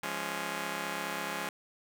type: chord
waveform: 5% pulse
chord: Db major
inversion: first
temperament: just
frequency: 173.24 / 207.9 / 277.2 Hz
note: F3 / Ab3 / Db4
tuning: -14 / +2 / 0 cents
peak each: -28 dBFS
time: 0.03-1.49 s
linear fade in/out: 2 ms
effects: none